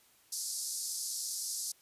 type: band-pass noise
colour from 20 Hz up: pink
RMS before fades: -38 dBFS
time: 0.32-1.72 s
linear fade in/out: 5 ms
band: 4700 to 12000 Hz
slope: 48 dB/octave
effects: white hiss -65 dBFS RMS until 1.81 s + resampled to 32000 Hz